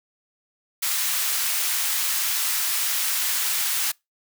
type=high-pass noise; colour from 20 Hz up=white; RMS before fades=-24 dBFS; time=0.82-3.92 s; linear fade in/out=10 ms; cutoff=1200 Hz; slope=12 dB/octave; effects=noise-tail reverb RT60 0.2 s tail -25 dB re dry